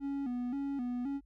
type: tone with vibrato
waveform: triangle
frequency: 261.6 Hz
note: C4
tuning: in tune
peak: -31 dBFS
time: 0-1.21 s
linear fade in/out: 50 ms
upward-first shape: square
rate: 1.9 Hz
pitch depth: 110 cents each way
effects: added 50 Hz sine -60 dBFS peak until 1.25 s